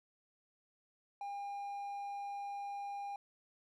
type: tone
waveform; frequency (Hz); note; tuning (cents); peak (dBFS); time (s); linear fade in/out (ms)
triangle; 805; G5; +46; -38; 1.21-3.16; 2
effects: none

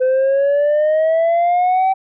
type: exponential sweep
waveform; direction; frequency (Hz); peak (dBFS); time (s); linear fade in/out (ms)
sine; up; 509 to 772; -9; 0-1.94; 20
effects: tanh soft clip ceiling -11 dBFS

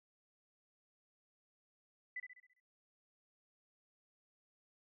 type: tone with echo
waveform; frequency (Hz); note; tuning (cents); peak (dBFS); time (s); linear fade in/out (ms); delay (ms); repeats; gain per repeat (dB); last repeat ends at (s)
sine; 1996; B6; +18; -40; 2.16-2.2; 5; 67; 6; -6; 2.602
effects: none

